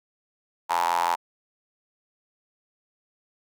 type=tone with high-pass filter; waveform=sawtooth; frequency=85.9 Hz; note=F2; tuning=28 cents flat; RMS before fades=-24 dBFS; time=0.69-1.16 s; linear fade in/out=20 ms; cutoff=900 Hz; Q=8.6; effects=none

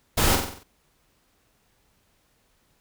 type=noise with echo; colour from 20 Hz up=pink; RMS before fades=-21 dBFS; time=0.17-0.36 s; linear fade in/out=10 ms; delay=46 ms; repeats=6; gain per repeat=-5 dB; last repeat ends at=0.636 s; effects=pink hiss -66 dBFS RMS until 2.8 s

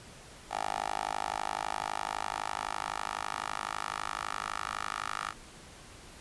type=tone with high-pass filter sweep; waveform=10% pulse; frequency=51.91 Hz; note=G#1; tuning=in tune; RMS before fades=-36 dBFS; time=0.49-5.34 s; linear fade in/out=50 ms; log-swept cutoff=790 to 1200 Hz; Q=3.1; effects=pink hiss -51 dBFS RMS until 6.2 s + resampled to 24000 Hz

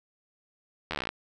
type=slowing click train; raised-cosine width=0.3 ms; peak=-15 dBFS; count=13; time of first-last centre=0.91-1.09 s; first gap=12 ms; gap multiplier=1.04; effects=9-bit

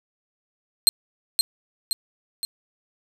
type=tone with echo; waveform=25% pulse; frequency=4186 Hz; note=C8; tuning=in tune; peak=-6 dBFS; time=0.87-0.89 s; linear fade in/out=0 ms; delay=520 ms; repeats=3; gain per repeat=-5 dB; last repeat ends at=2.45 s; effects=none

